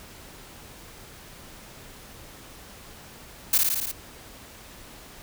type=noise with echo; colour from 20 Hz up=blue; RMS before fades=-19 dBFS; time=3.53-3.58 s; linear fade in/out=5 ms; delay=56 ms; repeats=6; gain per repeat=-2 dB; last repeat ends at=3.916 s; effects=pink hiss -46 dBFS RMS until 5.22 s